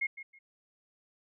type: tone with echo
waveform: sine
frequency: 2150 Hz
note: C7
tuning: 47 cents sharp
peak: -28 dBFS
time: 0.01-0.07 s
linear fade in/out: 10 ms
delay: 160 ms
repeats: 2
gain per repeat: -13 dB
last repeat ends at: 0.39 s
effects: none